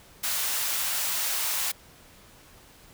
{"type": "high-pass noise", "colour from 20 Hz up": "white", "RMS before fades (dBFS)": -28, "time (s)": [0.23, 1.72], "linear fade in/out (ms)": 10, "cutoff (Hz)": 750, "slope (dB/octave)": 12, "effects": ["pink hiss -53 dBFS RMS until 2.93 s"]}